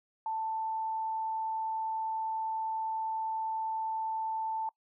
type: tone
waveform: sine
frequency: 885 Hz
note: A5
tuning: 10 cents sharp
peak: -31 dBFS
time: 0.26-4.69 s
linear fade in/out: 2 ms
effects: noise-tail reverb RT60 0.1 s tail -22 dB re dry